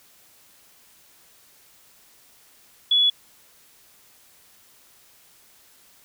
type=tone; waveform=sine; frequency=3400 Hz; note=G#7; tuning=40 cents sharp; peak=-15 dBFS; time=2.91-3.1 s; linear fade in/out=5 ms; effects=white hiss -55 dBFS RMS until 6.04 s